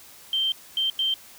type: tone bursts at uneven times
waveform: sine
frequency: 3136 Hz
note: G7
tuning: in tune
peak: -21 dBFS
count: 3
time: 0.33-0.52 / 0.77-0.9 / 0.99-1.14 s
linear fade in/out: 2 ms
effects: white hiss -48 dBFS RMS until 1.38 s